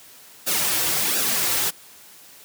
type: noise with flanger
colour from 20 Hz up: white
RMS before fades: -22 dBFS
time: 0.46-1.71 s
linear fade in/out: 20 ms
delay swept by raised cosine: 0.94 to 4.84 ms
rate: 1.4 Hz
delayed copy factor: -0.75
effects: white hiss -47 dBFS RMS until 2.44 s + high-pass 100 Hz 12 dB/octave